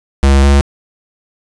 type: tone pair in turn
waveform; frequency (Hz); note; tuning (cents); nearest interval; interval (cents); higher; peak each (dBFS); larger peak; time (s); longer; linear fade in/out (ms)
square; 68.6 / 69.92; C#2 / C#2; -17 / +16; unison; 33; second; -6; neither; 0.23-0.42 / 0.42-0.61; neither; 0
effects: resampled to 22050 Hz + 7-bit